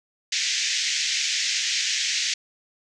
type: band-pass noise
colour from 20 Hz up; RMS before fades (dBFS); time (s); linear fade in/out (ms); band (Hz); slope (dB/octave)
white; -25; 0.32-2.34; 5; 1800 to 6700; 48
effects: none